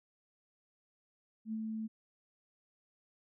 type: tone with ADSR envelope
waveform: sine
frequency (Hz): 220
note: A3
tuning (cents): 0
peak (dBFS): -34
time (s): 1.45-1.88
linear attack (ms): 75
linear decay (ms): 53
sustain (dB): -2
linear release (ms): 23
effects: none